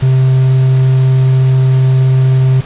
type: tone with quantisation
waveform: triangle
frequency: 130.81 Hz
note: C3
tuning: in tune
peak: -4 dBFS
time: 0.02-2.61 s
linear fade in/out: 10 ms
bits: 5
effects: pink hiss -31 dBFS RMS until 2.65 s + resampled to 8000 Hz